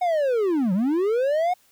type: linear two-way sweep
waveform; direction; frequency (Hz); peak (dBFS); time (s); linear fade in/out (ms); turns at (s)
triangle; down then up; 740 to 174.61 to 740; -17; 0.01-1.54; 10; 0.73
effects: white hiss -60 dBFS RMS until 1.71 s